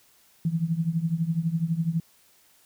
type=tone with tremolo; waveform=sine; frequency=164.81 Hz; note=E3; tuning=in tune; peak=-19 dBFS; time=0.45-2 s; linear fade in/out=2 ms; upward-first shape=triangle; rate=12 Hz; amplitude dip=90%; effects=white hiss -60 dBFS RMS until 2.65 s